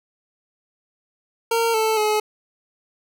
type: tone with pitch steps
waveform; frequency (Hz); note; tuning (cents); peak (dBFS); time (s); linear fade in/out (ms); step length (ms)
25% pulse; 459.7 / 440.1 / 426.1; A#4 / A4 / G#4; -24 / 0 / +44; -14; 1.51-2.2; 5; 230
effects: none